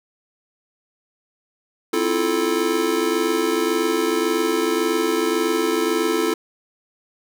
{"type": "chord", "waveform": "square", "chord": "F major seventh", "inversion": "second", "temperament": "just", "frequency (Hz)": [261.9, 327.4, 349.2, 436.5], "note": ["C4", "E4", "F4", "A4"], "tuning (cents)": [2, -12, 0, -14], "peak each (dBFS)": [-29, -24, -25, -23], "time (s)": [1.93, 6.34], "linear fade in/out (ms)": 5, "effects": []}